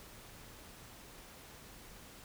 silence, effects pink hiss -54 dBFS RMS until 2.24 s

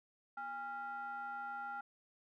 triangle ring-modulated tone, 286.5 Hz, D4, 43 cents flat, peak -36 dBFS, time 0.37-1.81 s, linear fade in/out 5 ms, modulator 1100 Hz, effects none

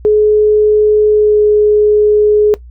sine tone with pitch glide, 423.9 to 420.5 Hz, G#4 to G#4, +35 to +22 cents, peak -5 dBFS, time 0.05-2.54 s, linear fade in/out 0 ms, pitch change -13 cents, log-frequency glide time 1.11-1.41 s, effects noise-tail reverb RT60 0.1 s tail -18 dB re dry + added 60 Hz sine -31 dBFS peak until 2.7 s

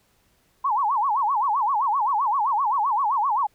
sine tone with vibrato, 965 Hz, B5, 40 cents flat, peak -19 dBFS, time 0.64-3.47 s, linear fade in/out 10 ms, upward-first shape sine, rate 7.7 Hz, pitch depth 280 cents each way, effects pink hiss -64 dBFS RMS until 3.54 s

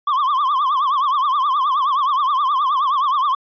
triangle tone with vibrato, 1108.7 Hz, C#6, in tune, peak -13 dBFS, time 0.07-3.35 s, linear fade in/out 5 ms, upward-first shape triangle, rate 9.5 Hz, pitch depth 180 cents each way, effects resampled to 11025 Hz

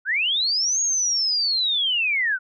sine linear two-way sweep, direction up then down, 1436 to 6660 to 1436 Hz, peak -19 dBFS, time 0.05-2.39 s, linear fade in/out 50 ms, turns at 0.81 s, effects none

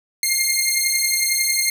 10% pulse beating tone pair, 2116 / 2127 Hz, C7 / C7, +19 / +28 cents, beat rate 11 Hz, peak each -11 dBFS, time 0.23-1.7 s, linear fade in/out 2 ms, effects none

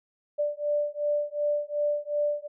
sine beating tone pair, 587.3 / 590 Hz, D5 / D5, 0 / +8 cents, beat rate 2.7 Hz, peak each -28 / -28 dBFS, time 0.38-2.48 s, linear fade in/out 20 ms, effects none

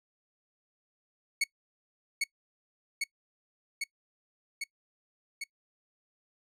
sawtooth tone with echo, 2217 Hz, C#7, in tune, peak -21 dBFS, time 1.41-1.44 s, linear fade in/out 5 ms, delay 800 ms, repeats 5, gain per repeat -2 dB, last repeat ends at 5.44 s, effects noise-tail reverb RT60 0.1 s tail -24 dB re dry + low-pass 11000 Hz 12 dB/octave

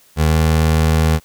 25% pulse tone with pitch glide, 77.78 to 79.32 Hz, D#2 to D#2, 0 to +34 cents, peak -8 dBFS, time 0.16-1.2 s, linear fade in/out 50 ms, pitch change +34 cents, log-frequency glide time 0.28-0.35 s, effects white hiss -51 dBFS RMS until 1.24 s

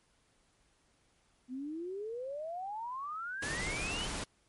sine exponential sweep, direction up, 245.2 to 3180 Hz, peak -37 dBFS, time 1.48-4.09 s, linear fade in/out 50 ms
pink noise, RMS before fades -38 dBFS, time 3.42-4.24 s, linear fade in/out 5 ms
effects pink hiss -71 dBFS RMS until 4.48 s + MP3 48 kbps

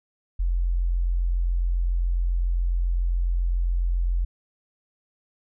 sine tone, 43.65 Hz, F1, in tune, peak -20 dBFS, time 0.39-4.25 s, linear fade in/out 10 ms, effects none

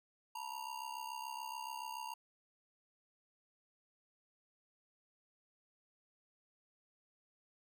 square ring-modulated tone, 932.3 Hz, A#5, in tune, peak -40 dBFS, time 0.35-2.14 s, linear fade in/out 5 ms, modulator 33.5 Hz, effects none

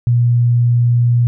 sine tone, 120.1 Hz, B2, 48 cents flat, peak -9 dBFS, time 0.07-1.27 s, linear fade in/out 0 ms, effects none

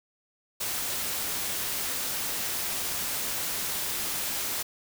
white noise, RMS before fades -31 dBFS, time 0.6-4.63 s, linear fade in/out 10 ms, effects none

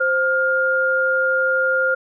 sine tone pair together, 523.3 / 1411.2 Hz, C5 / F6, 0 / +18 cents, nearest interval octave + perfect fourth, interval 1718 cents, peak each -20 / -17 dBFS, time 0-1.95 s, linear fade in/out 10 ms, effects none

